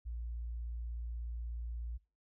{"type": "tone", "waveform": "sine", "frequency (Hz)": 58.27, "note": "A#1", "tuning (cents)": 0, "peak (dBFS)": -37, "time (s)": [0.05, 1.98], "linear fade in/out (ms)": 20, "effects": ["noise-tail reverb RT60 0.4 s tail -25 dB re dry", "tanh soft clip ceiling -33 dBFS"]}